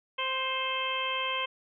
harmonic tone with a mistuned harmonic, 523.3 Hz, C5, in tune, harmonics 1 / 2 / 3 / 4 / 5 / 6, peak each -38 / -33 / -42 / -37 / -35 / -34 dBFS, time 0.18-1.46 s, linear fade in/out 10 ms, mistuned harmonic 4, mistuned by +20 cents, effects none

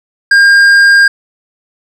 triangle tone with tanh clipping, 1609 Hz, G6, 45 cents sharp, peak -4 dBFS, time 0.31-1.08 s, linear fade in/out 5 ms, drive 12 dB, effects none

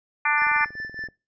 harmonic tone, 295.9 Hz, D4, 13 cents sharp, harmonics 3 / 4 / 5 / 6 / 7 / 8, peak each -26 / -26 / -26 / -26 / -26 / -26 dBFS, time 0.25-0.65 s, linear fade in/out 5 ms
triangle tone with tremolo, 1760 Hz, A6, in tune, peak -27 dBFS, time 0.37-1.08 s, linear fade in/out 10 ms, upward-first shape sine, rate 5 Hz, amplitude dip 75%
click train, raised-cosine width 2 ms, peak -32 dBFS, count 15, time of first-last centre 0.42-1.087 s, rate 21 Hz
effects noise-tail reverb RT60 0.3 s tail -23 dB re dry + resampled to 16000 Hz

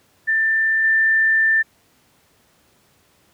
sine tone with level steps, 1781 Hz, A6, 21 cents sharp, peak -15 / -13 dBFS, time 0.27-1.63 s, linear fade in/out 20 ms, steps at 0.84 s, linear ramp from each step 2 ms, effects pink hiss -58 dBFS RMS until 3.33 s + high-pass 80 Hz 12 dB/octave

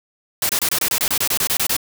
white noise bursts, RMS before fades -19 dBFS, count 14, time 0.42-1.766 s, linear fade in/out 2 ms, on 72 ms, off 26 ms, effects none

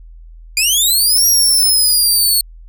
15% pulse linear two-way sweep, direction up then down, 2372 to 5700 to 4341 Hz, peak -4 dBFS, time 0.57-2.41 s, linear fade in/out 2 ms, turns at 1.26 s, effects added 41 Hz sine -34 dBFS peak until 2.68 s

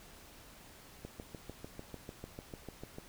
click train, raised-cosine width 2 ms, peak -30 dBFS, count 14, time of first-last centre 1.05-2.985 s, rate 6.72 Hz, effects pink hiss -56 dBFS RMS until 3.08 s

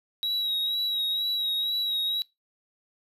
triangle tone with vibrato, 3847 Hz, B7, 46 cents flat, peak -24 dBFS, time 0.23-2.22 s, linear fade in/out 0 ms, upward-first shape sine, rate 2.1 Hz, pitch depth 35 cents each way, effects noise-tail reverb RT60 0.2 s tail -21 dB re dry

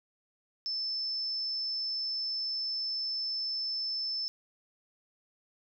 sine tone, 5274 Hz, E8, in tune, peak -31 dBFS, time 0.66-4.28 s, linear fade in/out 0 ms, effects none

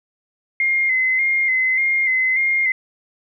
sine tone with vibrato, 2085 Hz, C7, 7 cents flat, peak -15 dBFS, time 0.6-2.72 s, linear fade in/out 2 ms, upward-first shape square, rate 1.7 Hz, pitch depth 33 cents each way, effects none

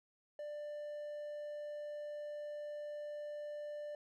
triangle tone, 592 Hz, D5, 14 cents sharp, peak -40 dBFS, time 0.39-3.95 s, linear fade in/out 2 ms, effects none

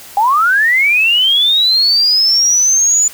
sine linear sweep, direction up, 784 to 7010 Hz, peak -8 dBFS, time 0.17-3.08 s, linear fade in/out 2 ms, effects white hiss -35 dBFS RMS until 3.13 s

